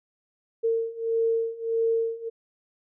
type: beating tone pair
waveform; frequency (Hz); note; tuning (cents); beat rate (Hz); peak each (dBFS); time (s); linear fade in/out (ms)
sine; 454.5 / 456.1; A#4 / A#4; -44 / -38; 1.6; -27 / -25; 0.63-2.3; 20
effects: none